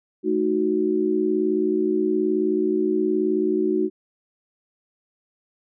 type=chord; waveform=sine; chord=D# diminished; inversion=second; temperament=equal with one note detuned; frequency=217.1 / 311.1 / 370 Hz; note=A3 / D#4 / F#4; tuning=-23 / 0 / 0 cents; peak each=-27 / -23 / -21 dBFS; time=0.23-3.9 s; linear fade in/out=50 ms; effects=none